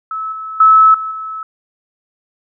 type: tone with level steps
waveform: sine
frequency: 1300 Hz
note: E6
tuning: 24 cents flat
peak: -19 / -23 / -4 / -19 / -22 dBFS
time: 0.11-1.43 s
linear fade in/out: 2 ms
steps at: 0.32 / 0.6 / 0.94 / 1.11 s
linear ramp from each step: 5 ms
effects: none